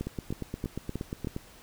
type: two click trains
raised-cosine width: 3 ms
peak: -19 / -20 dBFS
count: 5 / 12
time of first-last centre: 0.01-1.272 / 0.07-1.364 s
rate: 3.17 / 8.5 Hz
effects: pink hiss -53 dBFS RMS until 1.62 s